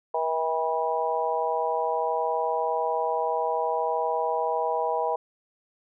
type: harmonic tone with a mistuned harmonic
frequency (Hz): 160.6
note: E3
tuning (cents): -45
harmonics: 3 / 4 / 5 / 6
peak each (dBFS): -29 / -29 / -29 / -29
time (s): 0.14-5.16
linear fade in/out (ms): 5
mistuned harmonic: 6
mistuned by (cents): +21
effects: none

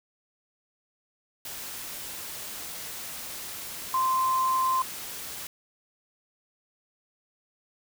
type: tone in noise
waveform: sine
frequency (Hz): 1042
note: C6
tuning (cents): -7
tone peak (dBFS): -22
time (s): 3.94-4.82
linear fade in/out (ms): 2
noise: white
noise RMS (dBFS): -38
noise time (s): 1.45-5.47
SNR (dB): +13
effects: none

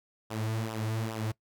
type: tone with flanger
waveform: sawtooth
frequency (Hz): 110.7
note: A2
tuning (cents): +11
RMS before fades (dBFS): -33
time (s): 0.3-1.32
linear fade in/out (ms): 10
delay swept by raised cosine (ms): 0.45 to 5.35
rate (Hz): 2.4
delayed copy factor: -0.7
effects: noise-tail reverb RT60 0.1 s tail -21 dB re dry

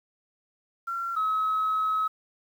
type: tone pair in turn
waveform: sine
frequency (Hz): 1367 / 1282.8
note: F6 / E6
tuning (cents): -37 / -48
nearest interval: minor second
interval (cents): 111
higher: first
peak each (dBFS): -28 / -22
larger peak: second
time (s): 0.87-1.16 / 1.16-2.08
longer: second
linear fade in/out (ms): 10
effects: tanh soft clip ceiling -19 dBFS + 9-bit

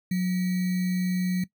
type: tone with sample-and-hold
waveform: sine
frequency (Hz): 182.2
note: F#3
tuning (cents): -26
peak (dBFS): -22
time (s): 0.11-1.44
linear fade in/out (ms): 5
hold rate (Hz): 2100
effects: noise-tail reverb RT60 0.1 s tail -18 dB re dry

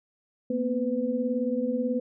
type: tone cluster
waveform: sine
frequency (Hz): 233.5 / 251.9 / 502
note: A#3 / B3 / B4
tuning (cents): +3 / +34 / +28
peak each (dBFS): -29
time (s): 0.5-2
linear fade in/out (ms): 5
effects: none

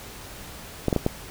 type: clicks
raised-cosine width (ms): 2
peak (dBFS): -7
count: 4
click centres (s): 0.883 / 0.928 / 0.963 / 1.064
effects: pink hiss -41 dBFS RMS until 1.3 s

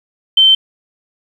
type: tone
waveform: sine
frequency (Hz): 3100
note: G7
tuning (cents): -20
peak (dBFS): -5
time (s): 0.37-0.55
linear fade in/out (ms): 5
effects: 7-bit

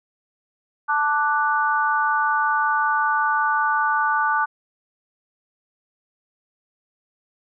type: chord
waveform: sine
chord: D major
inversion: second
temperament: equal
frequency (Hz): 880 / 1174.7 / 1480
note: A5 / D6 / F#6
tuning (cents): 0 / 0 / 0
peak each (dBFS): -22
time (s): 0.88-4.46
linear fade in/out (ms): 20
effects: none

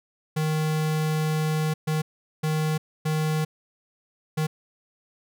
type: tone bursts at uneven times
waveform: square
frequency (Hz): 155.56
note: D#3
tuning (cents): 0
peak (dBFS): -23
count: 5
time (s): 0.36-1.74 / 1.87-2.02 / 2.43-2.78 / 3.05-3.45 / 4.37-4.47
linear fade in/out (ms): 10
effects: none

